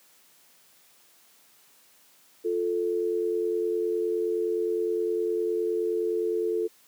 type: tone pair together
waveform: sine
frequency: 350.3 / 440 Hz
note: F4 / A4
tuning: +5 / 0 cents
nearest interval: major third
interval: 395 cents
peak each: -28 / -26 dBFS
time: 2.44-6.68 s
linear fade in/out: 20 ms
effects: white hiss -59 dBFS RMS until 6.87 s + high-pass 150 Hz 12 dB/octave